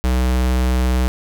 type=tone; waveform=square; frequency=63 Hz; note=B1; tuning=35 cents sharp; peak=-15 dBFS; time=0.04-1.08 s; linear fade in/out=0 ms; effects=none

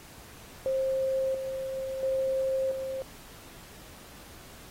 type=tone with tremolo; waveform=sine; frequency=530 Hz; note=C5; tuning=22 cents sharp; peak=-25 dBFS; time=0.66-3.02 s; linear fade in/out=0 ms; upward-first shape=square; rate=0.73 Hz; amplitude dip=50%; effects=pink hiss -50 dBFS RMS until 4.7 s + AAC 48 kbps

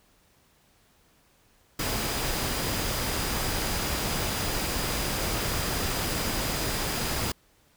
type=tone in noise; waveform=sine; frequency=4917 Hz; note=D#8; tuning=21 cents flat; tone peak=-40 dBFS; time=1.79-7.32 s; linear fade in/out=5 ms; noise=pink; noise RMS=-29 dBFS; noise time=1.79-7.32 s; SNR=-14 dB; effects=pink hiss -63 dBFS RMS until 7.76 s

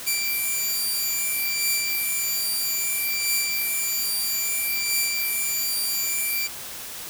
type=beating tone pair; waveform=5% pulse; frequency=2349 / 2349.61 Hz; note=D7 / D7; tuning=0 / 0 cents; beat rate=0.61 Hz; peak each=-15 / -18 dBFS; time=0.06-6.48 s; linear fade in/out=20 ms; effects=white hiss -36 dBFS RMS until 7.09 s

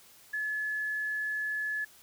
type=tone; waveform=sine; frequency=1713 Hz; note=A6; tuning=47 cents flat; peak=-30 dBFS; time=0.33-1.85 s; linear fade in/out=10 ms; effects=white hiss -57 dBFS RMS until 2.02 s

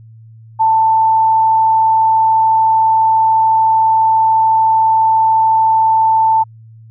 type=tone; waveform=sine; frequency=887 Hz; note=A5; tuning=14 cents sharp; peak=-8 dBFS; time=0.59-6.44 s; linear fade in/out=20 ms; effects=added 112 Hz sine -36 dBFS peak until 6.9 s

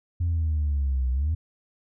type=exponential two-way sweep; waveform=sine; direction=down then up; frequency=87.5 to 62.2 to 83.8 Hz; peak=-20 dBFS; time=0.2-1.35 s; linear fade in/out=10 ms; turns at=1.11 s; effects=tanh soft clip ceiling -19 dBFS

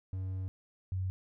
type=tone pair in turn; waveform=triangle / sine; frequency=94.1 / 93.5 Hz; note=F#2 / F#2; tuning=+30 / +19 cents; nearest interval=unison; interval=11 cents; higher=first; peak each=-32 / -31 dBFS; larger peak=second; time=0.13-0.48 / 0.92-1.1 s; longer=first; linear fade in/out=0 ms; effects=none

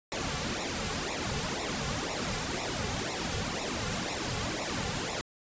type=noise with flanger; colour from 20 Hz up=pink; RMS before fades=-33 dBFS; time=0.12-5.21 s; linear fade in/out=0 ms; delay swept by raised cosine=0.63 to 3.23 ms; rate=2 Hz; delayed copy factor=-0.8; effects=resampled to 16000 Hz

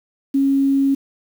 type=tone with quantisation; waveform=sine; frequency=274.1 Hz; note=C#4; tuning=19 cents flat; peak=-13 dBFS; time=0.34-0.95 s; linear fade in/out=10 ms; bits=7; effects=none

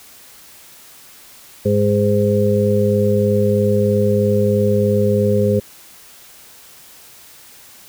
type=harmonic tone; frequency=103.1 Hz; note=G#2; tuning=12 cents flat; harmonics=1 / 2 / 4 / 5; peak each=-18 / -18 / -18 / -18 dBFS; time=1.65-5.6 s; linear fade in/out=10 ms; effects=white hiss -43 dBFS RMS until 7.88 s

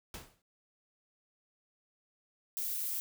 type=noise with exponential decay; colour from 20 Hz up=pink; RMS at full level=-41 dBFS; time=0.14-0.42 s; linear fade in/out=2 ms; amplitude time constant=60 ms
type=noise; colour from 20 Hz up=violet; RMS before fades=-36 dBFS; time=2.57-3 s; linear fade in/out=0 ms
effects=none

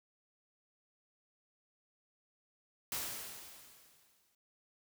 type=noise with exponential decay; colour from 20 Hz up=white; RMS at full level=-37 dBFS; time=2.92-4.35 s; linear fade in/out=2 ms; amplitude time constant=310 ms; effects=none

